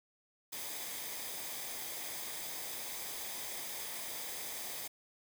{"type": "noise with comb filter", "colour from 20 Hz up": "white", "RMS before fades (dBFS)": -42, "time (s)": [0.52, 4.88], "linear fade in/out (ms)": 10, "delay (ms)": 0.71, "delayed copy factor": -0.5, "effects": []}